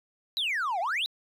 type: exponential two-way sweep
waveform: triangle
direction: down then up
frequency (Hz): 4059 to 659.3 to 4059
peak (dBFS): -24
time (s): 0.37-1.06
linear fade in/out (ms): 0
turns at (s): 0.8
effects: tanh soft clip ceiling -21 dBFS